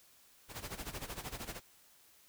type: noise with tremolo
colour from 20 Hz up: pink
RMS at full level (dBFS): -41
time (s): 0.48-1.61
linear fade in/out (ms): 50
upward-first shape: sine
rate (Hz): 13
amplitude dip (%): 80
effects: white hiss -64 dBFS RMS until 2.28 s